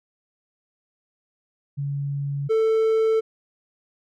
sine / triangle tone pair in turn, 141.2 / 443.4 Hz, C#3 / A4, +32 / +13 cents, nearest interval octave + minor sixth, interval 1981 cents, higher second, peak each -24 / -15 dBFS, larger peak second, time 1.77-2.49 / 2.49-3.21 s, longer neither, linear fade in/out 20 ms, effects none

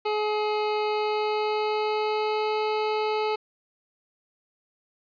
25% pulse tone with pitch glide, 424 to 429.4 Hz, G#4 to A4, +36 to -42 cents, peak -20 dBFS, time 0.05-3.36 s, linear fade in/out 10 ms, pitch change +22 cents, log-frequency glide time 0.88-2.61 s, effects resampled to 11025 Hz + 9-bit

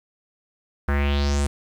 square tone with low-pass filter sweep, 71.1 Hz, C#2, 45 cents sharp, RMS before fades -21 dBFS, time 0.88-1.47 s, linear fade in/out 5 ms, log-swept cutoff 1500 to 9500 Hz, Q 3.7, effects 8-bit

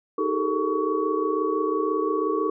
sine tone cluster, 314.1 / 390.6 / 426.9 / 452.8 / 1124 Hz, D#4 / G4 / G#4 / A4 / C#6, +16 / -6 / +48 / +50 / +24 cents, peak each -28 dBFS, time 0.18-2.5 s, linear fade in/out 5 ms, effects none

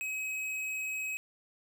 sine tone with tanh clipping, 2546 Hz, D#7, 39 cents sharp, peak -35 dBFS, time 0.01-1.17 s, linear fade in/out 0 ms, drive 13 dB, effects none

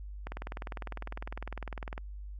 click train, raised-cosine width 0.5 ms, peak -24 dBFS, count 35, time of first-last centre 0.27-1.979 s, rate 19.9 Hz, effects added 50 Hz sine -40 dBFS peak until 2.39 s

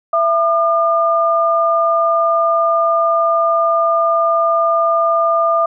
sine tone pair together, 666.7 / 1207 Hz, E5 / D6, +19 / +47 cents, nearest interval minor seventh, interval 1028 cents, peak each -14 / -14 dBFS, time 0.13-5.66 s, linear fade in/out 5 ms, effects none

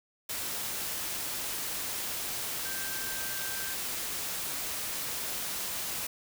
sine tone in noise, 1568 Hz, G6, in tune, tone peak -41 dBFS, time 2.65-3.74 s, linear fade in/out 5 ms, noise white, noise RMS -35 dBFS, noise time 0.29-6.07 s, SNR -9 dB, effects none

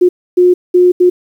sine tone bursts at uneven times, 359.3 Hz, F4, 49 cents sharp, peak -4 dBFS, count 4, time 0.01-0.09 / 0.37-0.54 / 0.74-0.92 / 1-1.1 s, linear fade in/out 10 ms, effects 7-bit

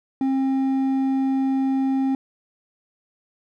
sine tone with hard clipping, 267.3 Hz, C4, 37 cents sharp, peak -20 dBFS, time 0.21-2.15 s, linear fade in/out 2 ms, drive 5 dB, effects none

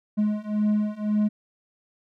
triangle beating tone pair, 209.7 / 211.6 Hz, G#3 / G#3, +17 / +33 cents, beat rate 1.9 Hz, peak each -23 / -22 dBFS, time 0.17-1.29 s, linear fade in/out 20 ms, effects none

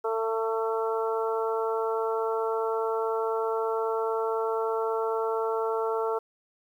harmonic tone, 223.8 Hz, A3, 30 cents sharp, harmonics 2 / 3 / 4 / 5 / 6, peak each -27 / -35 / -33 / -37 / -35 dBFS, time 0.04-6.19 s, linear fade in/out 10 ms, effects 10-bit

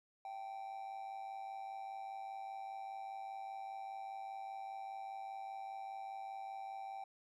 triangle tone with amplitude modulation, 779 Hz, G5, 11 cents flat, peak -39 dBFS, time 0.25-7.04 s, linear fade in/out 2 ms, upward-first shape sine, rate 105 Hz, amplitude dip 60%, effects none

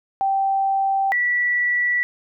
sine tone pair in turn, 780 / 1953 Hz, G5 / B6, -9 / -20 cents, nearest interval octave + major third, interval 1589 cents, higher second, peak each -17 dBFS, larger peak neither, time 0.21-1.12 / 1.12-2.03 s, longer neither, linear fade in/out 0 ms, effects none

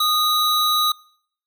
square tone pair together, 1232 / 3911 Hz, D#6 / B7, -17 / -18 cents, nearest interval octave + minor sixth, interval 1999 cents, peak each -20 dBFS, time 0-0.92 s, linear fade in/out 5 ms, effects noise-tail reverb RT60 0.6 s tail -23 dB re dry

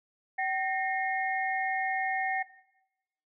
sine tone cluster, 764 / 1833 / 2150 Hz, G5 / A#6 / C7, -45 / -30 / +47 cents, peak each -30 / -32 / -36 dBFS, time 0.38-2.43 s, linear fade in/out 10 ms, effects noise-tail reverb RT60 0.9 s tail -17 dB re dry

